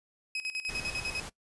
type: tone with tremolo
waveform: 30% pulse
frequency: 2540 Hz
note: D#7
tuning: 35 cents sharp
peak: -28 dBFS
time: 0.35-1.2 s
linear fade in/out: 2 ms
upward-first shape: square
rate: 10 Hz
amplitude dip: 75%
type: noise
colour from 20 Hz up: pink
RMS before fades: -41 dBFS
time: 0.68-1.3 s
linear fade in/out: 20 ms
effects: noise-tail reverb RT60 0.1 s tail -20 dB re dry + resampled to 24000 Hz